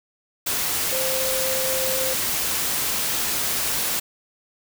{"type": "tone in noise", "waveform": "sine", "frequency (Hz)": 523.3, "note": "C5", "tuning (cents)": 0, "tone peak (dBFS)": -26, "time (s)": [0.92, 2.14], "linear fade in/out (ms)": 10, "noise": "white", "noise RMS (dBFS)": -24, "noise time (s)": [0.46, 4], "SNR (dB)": -5, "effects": []}